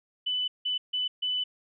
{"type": "tone bursts at uneven times", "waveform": "sine", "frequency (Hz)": 2995, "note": "F#7", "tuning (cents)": 20, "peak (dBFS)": -26, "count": 4, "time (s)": [[0.26, 0.48], [0.65, 0.78], [0.93, 1.08], [1.22, 1.44]], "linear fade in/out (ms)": 10, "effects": []}